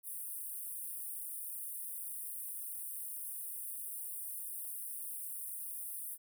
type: high-pass noise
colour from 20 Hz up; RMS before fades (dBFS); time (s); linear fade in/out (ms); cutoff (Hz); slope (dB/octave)
pink; -43; 0.03-6.18; 50; 8900; 96
effects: none